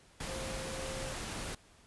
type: tone in noise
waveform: sine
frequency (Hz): 528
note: C5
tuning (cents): +16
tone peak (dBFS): -43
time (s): 0.27-1.14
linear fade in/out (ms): 5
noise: pink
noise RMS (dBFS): -40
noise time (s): 0.2-1.55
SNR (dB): -6
effects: pink hiss -62 dBFS RMS until 1.86 s + resampled to 24000 Hz